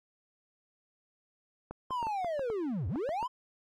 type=clicks; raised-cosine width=1 ms; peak=-26 dBFS; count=10; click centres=1.71 / 1.907 / 2.028 / 2.069 / 2.246 / 2.394 / 2.501 / 2.958 / 3.091 / 3.228 s
type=linear two-way sweep; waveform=triangle; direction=down then up; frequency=1054 to 75.2 to 1054 Hz; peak=-29 dBFS; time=1.9-3.28 s; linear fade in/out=20 ms; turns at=2.88 s
effects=none